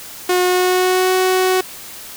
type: tone with pitch glide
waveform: sawtooth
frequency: 362 to 372 Hz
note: F#4 to F#4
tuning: -38 to +9 cents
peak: -9 dBFS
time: 0.29-1.61 s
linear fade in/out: 5 ms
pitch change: +47 cents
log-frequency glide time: 0.43-1.13 s
effects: white hiss -34 dBFS RMS until 2.16 s